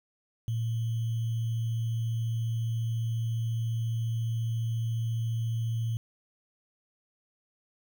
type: tone with sample-and-hold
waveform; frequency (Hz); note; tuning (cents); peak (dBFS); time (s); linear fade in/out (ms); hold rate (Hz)
sine; 114.3; A#2; -34; -27; 0.48-5.97; 0; 3150
effects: none